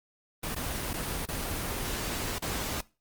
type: noise with dropouts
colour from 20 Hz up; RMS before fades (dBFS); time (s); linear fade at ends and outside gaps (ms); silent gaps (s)
pink; -33; 0.43-2.81; 5; 0.548-0.561 / 0.933-0.938 / 1.255-1.285 / 2.385-2.421
effects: noise-tail reverb RT60 0.3 s tail -22 dB re dry + Opus 24 kbps